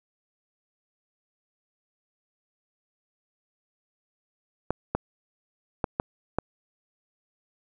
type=clicks; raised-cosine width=1 ms; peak=-10 dBFS; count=5; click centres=4.706 / 4.95 / 5.842 / 5.999 / 6.386 s; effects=none

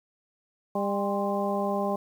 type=harmonic tone with a mistuned harmonic; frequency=200.1 Hz; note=G3; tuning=36 cents sharp; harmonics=1 / 2 / 3 / 4 / 5; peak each=-30 / -32 / -30 / -32 / -34 dBFS; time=0.75-1.96 s; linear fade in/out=5 ms; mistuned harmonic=5; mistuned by=+73 cents; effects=9-bit

